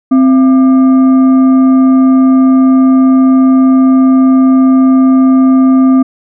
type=tone with frequency modulation; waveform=sine; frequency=261.6 Hz; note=C4; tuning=in tune; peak=-3 dBFS; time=0.11-6.03 s; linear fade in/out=10 ms; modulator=935 Hz; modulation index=0.27; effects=none